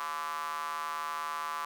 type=tone with high-pass filter; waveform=square; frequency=77.8 Hz; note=D#2; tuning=in tune; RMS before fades=-36 dBFS; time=0-1.65 s; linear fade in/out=0 ms; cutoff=1100 Hz; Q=7.2; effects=none